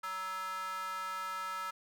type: tone with high-pass filter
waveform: square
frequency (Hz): 187.6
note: F#3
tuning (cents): +24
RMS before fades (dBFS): -39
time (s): 0.03-1.71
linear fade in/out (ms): 10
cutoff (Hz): 1200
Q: 9.1
effects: none